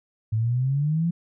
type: exponential sweep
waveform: sine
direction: up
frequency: 107.1 to 173.6 Hz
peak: -20 dBFS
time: 0.32-1.11 s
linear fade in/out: 10 ms
effects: none